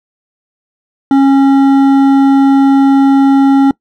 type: tone with hard clipping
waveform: sine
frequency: 273.6 Hz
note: C#4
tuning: 23 cents flat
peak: -6 dBFS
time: 1.11-3.71 s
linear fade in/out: 2 ms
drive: 9 dB
effects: noise-tail reverb RT60 0.1 s tail -23 dB re dry